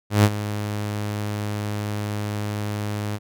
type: tone with ADSR envelope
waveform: sawtooth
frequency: 104.3 Hz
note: G#2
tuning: 8 cents sharp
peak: -7 dBFS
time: 0.1-3.19 s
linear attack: 140 ms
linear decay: 50 ms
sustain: -14 dB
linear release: 41 ms
effects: none

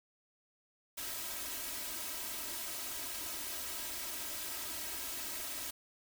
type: noise with comb filter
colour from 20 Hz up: white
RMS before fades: -41 dBFS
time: 0.97-5.71 s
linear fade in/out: 10 ms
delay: 3.1 ms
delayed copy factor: +0.9
effects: none

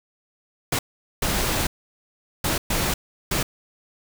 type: noise bursts at uneven times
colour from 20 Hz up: pink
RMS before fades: -23 dBFS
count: 5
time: 0.72-0.79 / 1.22-1.67 / 2.44-2.58 / 2.7-2.94 / 3.31-3.43 s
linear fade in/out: 5 ms
effects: none

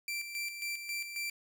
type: tone with tremolo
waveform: sawtooth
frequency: 2349 Hz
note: D7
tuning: in tune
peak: -31 dBFS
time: 0.08-1.3 s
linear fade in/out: 2 ms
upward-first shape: square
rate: 3.7 Hz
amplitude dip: 55%
effects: none

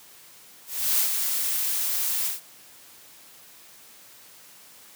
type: noise with ADSR envelope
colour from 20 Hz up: blue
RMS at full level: -21 dBFS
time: 0.66-2.41 s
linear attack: 320 ms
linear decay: 110 ms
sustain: -5 dB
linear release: 150 ms
effects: white hiss -50 dBFS RMS until 4.95 s + high-pass 100 Hz 12 dB/octave

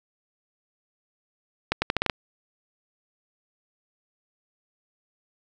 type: accelerating click train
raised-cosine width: 0.3 ms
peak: -6 dBFS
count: 7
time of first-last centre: 1.72-2.098 s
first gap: 100 ms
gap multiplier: 0.81
effects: none

